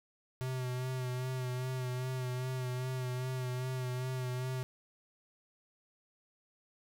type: tone with vibrato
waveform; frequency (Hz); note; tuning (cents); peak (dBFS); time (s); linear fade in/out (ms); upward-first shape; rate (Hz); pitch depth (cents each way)
square; 127.5; C3; -44; -35; 0.41-4.63; 0; sine; 2.5; 31
effects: none